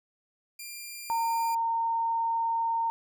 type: tone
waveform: 10% pulse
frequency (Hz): 2391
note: D7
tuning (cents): +30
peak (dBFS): -30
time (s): 0.59-1.55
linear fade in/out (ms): 5
type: tone with vibrato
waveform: sine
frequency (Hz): 916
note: A#5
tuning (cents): -31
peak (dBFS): -25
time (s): 1.1-2.9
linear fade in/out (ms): 0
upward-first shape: triangle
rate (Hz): 20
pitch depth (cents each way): 8
effects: none